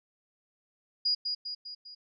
sine tone with echo, 4883 Hz, D#8, 33 cents flat, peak -24 dBFS, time 1.05-1.15 s, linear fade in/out 10 ms, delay 200 ms, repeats 4, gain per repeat -5 dB, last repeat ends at 1.95 s, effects none

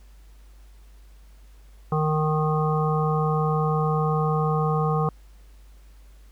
harmonic tone, 154.4 Hz, D#3, 13 cents flat, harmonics 1 / 3 / 5 / 7 / 8, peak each -22 / -27 / -29 / -30 / -31 dBFS, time 1.92-5.09 s, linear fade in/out 2 ms, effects added 50 Hz sine -46 dBFS peak until 6.31 s + pink hiss -61 dBFS RMS until 6.31 s

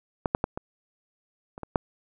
clicks, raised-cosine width 1 ms, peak -10 / -7 / -10 / -18 / -25 / -20 / -7 dBFS, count 7, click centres 0.258 / 0.349 / 0.441 / 0.575 / 1.579 / 1.633 / 1.758 s, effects none

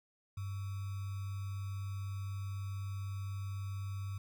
sine tone with sample-and-hold, 98 Hz, G2, in tune, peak -37 dBFS, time 0.37-4.18 s, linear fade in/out 5 ms, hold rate 1225 Hz, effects none

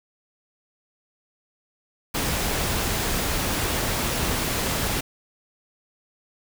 pink noise, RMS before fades -25 dBFS, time 2.14-5.01 s, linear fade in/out 10 ms, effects none

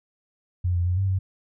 sine tone with pitch steps, 89.3 / 87.3 / 90 / 96.8 / 94.5 Hz, F2 / F2 / F#2 / G2 / F#2, +39 / 0 / -47 / -21 / +37 cents, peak -20 dBFS, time 0.64-1.19 s, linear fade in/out 10 ms, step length 110 ms, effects none

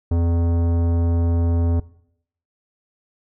sine tone with tanh clipping, 84.7 Hz, E2, 48 cents sharp, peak -18 dBFS, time 0.11-1.8 s, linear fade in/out 5 ms, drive 16 dB, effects noise-tail reverb RT60 0.7 s tail -20 dB re dry

